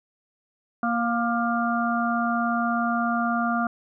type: harmonic tone with a mistuned harmonic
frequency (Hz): 234.2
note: A#3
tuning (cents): +8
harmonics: 1 / 3 / 5 / 6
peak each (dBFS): -25 / -27 / -28 / -29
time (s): 0.83-3.67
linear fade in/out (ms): 2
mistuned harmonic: 5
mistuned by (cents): +26
effects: none